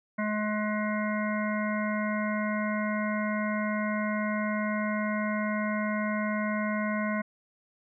harmonic tone, 211.9 Hz, G#3, 35 cents sharp, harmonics 1 / 3 / 5 / 7 / 9 / 10, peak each -29 / -34 / -36 / -37 / -39 / -39 dBFS, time 0.18-7.22 s, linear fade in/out 10 ms, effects none

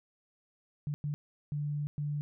sine tone bursts at uneven times, 146.83 Hz, D3, in tune, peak -31 dBFS, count 4, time 0.87-0.94 / 1.04-1.14 / 1.52-1.87 / 1.98-2.21 s, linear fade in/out 0 ms, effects none

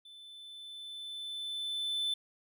triangle tone with level ramp, 3520 Hz, A7, in tune, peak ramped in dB -49 to -28 dBFS, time 0.05-2.14 s, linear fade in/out 5 ms, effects none

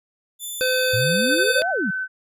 5% pulse tone with pitch glide, 3520 to 3600 Hz, A7 to A7, 0 to +39 cents, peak -22 dBFS, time 0.39-1.63 s, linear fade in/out 50 ms, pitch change +39 cents, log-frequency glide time 0.87-1.03 s
harmonic tone, 511 Hz, C5, 41 cents flat, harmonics 1 / 3 / 5 / 7 / 9, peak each -21 / -23 / -29 / -28 / -28 dBFS, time 0.61-1.62 s, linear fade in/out 0 ms
sine exponential two-way sweep, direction up then down, 103.83 to 784 to 165.2 Hz, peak -22 dBFS, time 0.93-1.91 s, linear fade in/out 10 ms, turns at 1.7 s
sine tone with vibrato, 1521 Hz, F#6, 47 cents sharp, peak -23 dBFS, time 1.25-2.08 s, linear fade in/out 50 ms, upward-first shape sine, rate 20 Hz, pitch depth 8 cents each way
effects none

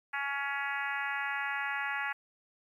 harmonic tone, 280 Hz, C#4, 18 cents sharp, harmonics 3 / 4 / 5 / 6 / 7 / 8 / 9 / 10, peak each -39 / -42 / -39 / -37 / -38 / -44 / -44 / -49 dBFS, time 0.13-2.13 s, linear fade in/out 10 ms, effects 11-bit

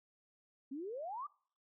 sine exponential sweep, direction up, 256.6 to 1231 Hz, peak -40 dBFS, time 0.71-1.27 s, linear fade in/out 10 ms, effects noise-tail reverb RT60 0.5 s tail -24 dB re dry

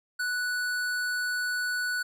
sine tone with hard clipping, 1480 Hz, F#6, in tune, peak -29 dBFS, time 0.19-2.03 s, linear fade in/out 10 ms, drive 15 dB, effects none

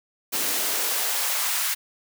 white noise with high-pass filter sweep, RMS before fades -25 dBFS, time 0.32-1.75 s, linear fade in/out 20 ms, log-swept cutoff 220 to 1300 Hz, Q 1.2, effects none

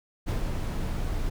brown noise with ADSR envelope, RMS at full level -25 dBFS, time 0.26-1.3 s, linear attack 30 ms, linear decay 110 ms, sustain -4 dB, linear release 13 ms, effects none

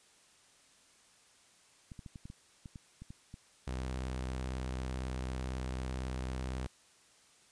clicks, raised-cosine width 5 ms, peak -34 dBFS, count 11, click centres 1.918 / 1.992 / 2.062 / 2.158 / 2.255 / 2.301 / 2.658 / 2.758 / 3.02 / 3.105 / 3.341 s
sawtooth tone with vibrato, 64 Hz, C2, 38 cents flat, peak -32 dBFS, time 3.67-6.67 s, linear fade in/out 5 ms, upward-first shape sine, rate 18 Hz, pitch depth 70 cents each way
effects white hiss -64 dBFS RMS until 7.51 s + resampled to 22050 Hz

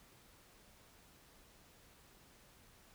silence, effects pink hiss -64 dBFS RMS until 2.94 s

